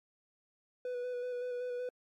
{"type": "tone with vibrato", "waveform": "triangle", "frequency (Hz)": 493.9, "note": "B4", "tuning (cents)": 0, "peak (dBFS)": -33, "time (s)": [0.85, 1.89], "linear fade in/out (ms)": 2, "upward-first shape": "square", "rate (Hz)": 5.3, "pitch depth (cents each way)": 16, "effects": ["MP3 64 kbps"]}